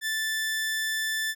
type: tone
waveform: sawtooth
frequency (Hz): 1760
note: A6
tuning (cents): 0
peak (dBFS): -23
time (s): 0.01-1.35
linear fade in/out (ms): 50
effects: none